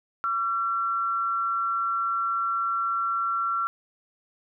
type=tone pair together; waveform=sine; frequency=1143.6 / 1360 Hz; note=D6 / F6; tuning=-46 / -46 cents; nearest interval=minor third; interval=300 cents; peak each=-32 / -24 dBFS; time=0.24-3.67 s; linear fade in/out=0 ms; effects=none